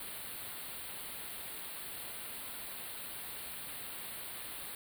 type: band-stop noise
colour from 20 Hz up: white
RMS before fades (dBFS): -44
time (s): 0-4.75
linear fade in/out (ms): 2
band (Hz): 4500 to 8300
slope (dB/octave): 96
effects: none